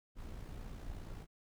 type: noise with amplitude modulation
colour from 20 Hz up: brown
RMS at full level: -44 dBFS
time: 0.15-1.27 s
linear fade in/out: 50 ms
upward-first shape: sine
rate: 59 Hz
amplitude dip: 45%
effects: none